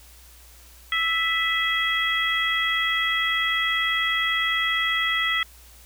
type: harmonic tone with a mistuned harmonic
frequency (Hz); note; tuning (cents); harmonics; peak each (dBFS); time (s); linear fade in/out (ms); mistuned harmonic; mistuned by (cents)
659; E5; -1; 2 / 3 / 4 / 5; -28 / -23 / -34 / -26; 0.92-5.43; 2; 4; -36
effects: added 60 Hz sine -49 dBFS peak until 5.85 s + white hiss -51 dBFS RMS until 5.85 s